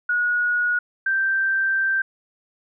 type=tone pair in turn; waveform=sine; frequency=1453 / 1566.4 Hz; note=F#6 / G6; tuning=-32 / -2 cents; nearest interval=minor second; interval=130 cents; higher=second; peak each=-18 dBFS; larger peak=neither; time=0.09-0.79 / 1.06-2.02 s; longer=second; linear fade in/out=5 ms; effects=none